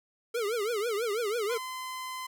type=tone with vibrato; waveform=square; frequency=440.7 Hz; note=A4; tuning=3 cents sharp; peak=-29 dBFS; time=0.34-1.58 s; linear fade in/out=10 ms; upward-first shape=triangle; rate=6.1 Hz; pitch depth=210 cents each way
type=tone; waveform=sawtooth; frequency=1028 Hz; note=C6; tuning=31 cents flat; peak=-32 dBFS; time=1.49-2.27 s; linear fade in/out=10 ms
effects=none